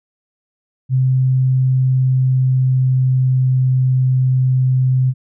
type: tone with pitch glide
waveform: sine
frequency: 130 to 129.18 Hz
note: C3 to C3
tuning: -11 to -22 cents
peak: -11 dBFS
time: 0.89-5.14 s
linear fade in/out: 50 ms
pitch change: -11 cents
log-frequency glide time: 1.73-3.67 s
effects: none